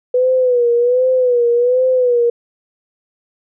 sine tone with vibrato, 493.9 Hz, B4, in tune, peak -10 dBFS, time 0.14-2.3 s, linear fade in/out 5 ms, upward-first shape sine, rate 1.3 Hz, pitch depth 75 cents each way, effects none

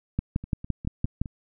two click trains, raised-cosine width 5 ms, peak -24 / -12 dBFS, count 5 / 7, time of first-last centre 0.44-1.258 / 0.19-1.216 s, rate 4.89 / 5.85 Hz, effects none

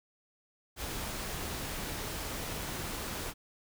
pink noise, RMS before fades -38 dBFS, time 0.76-3.34 s, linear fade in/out 50 ms, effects none

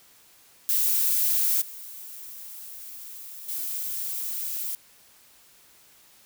violet noise with level steps, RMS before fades -23 / -41 / -31 dBFS, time 0.69-4.75 s, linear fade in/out 0 ms, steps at 1.61 / 3.48 s, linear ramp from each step 10 ms, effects white hiss -56 dBFS RMS until 6.25 s

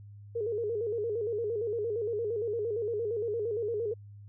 sine tone with vibrato, 441.2 Hz, A4, 5 cents sharp, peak -29 dBFS, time 0.35-3.94 s, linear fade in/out 10 ms, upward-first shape square, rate 8.7 Hz, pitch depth 100 cents each way, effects added 102 Hz sine -46 dBFS peak until 4.28 s

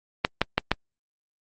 clicks, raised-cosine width 0.3 ms, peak -3 dBFS, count 4, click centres 0.249 / 0.416 / 0.58 / 0.716 s, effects Opus 32 kbps

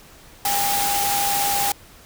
sine tone in noise, 806 Hz, G5, 48 cents sharp, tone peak -22 dBFS, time 0.45-1.72 s, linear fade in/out 2 ms, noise white, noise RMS -23 dBFS, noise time 0.45-1.72 s, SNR -2 dB, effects pink hiss -47 dBFS RMS until 2.05 s

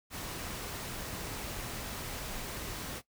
pink noise, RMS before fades -40 dBFS, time 0.1-3.02 s, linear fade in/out 50 ms, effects noise-tail reverb RT60 0.1 s tail -17 dB re dry

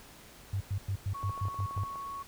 sine tone bursts, 98 Hz, G2, in tune, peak -29 dBFS, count 8, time 0.53-1.838 s, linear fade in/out 5 ms, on 76 ms, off 100 ms
sine tone, 1108.7 Hz, C#6, in tune, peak -37 dBFS, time 1.14-2.23 s, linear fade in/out 10 ms
clicks, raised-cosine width 1 ms, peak -32 dBFS, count 11, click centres 1.23 / 1.295 / 1.377 / 1.454 / 1.484 / 1.544 / 1.603 / 1.71 / 1.777 / 1.835 / 1.957 s
effects pink hiss -53 dBFS RMS until 2.27 s

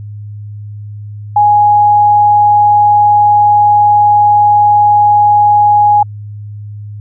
sine tone, 830.6 Hz, G#5, in tune, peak -4 dBFS, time 1.36-6.03 s, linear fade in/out 5 ms, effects added 104 Hz sine -23 dBFS peak until 7 s

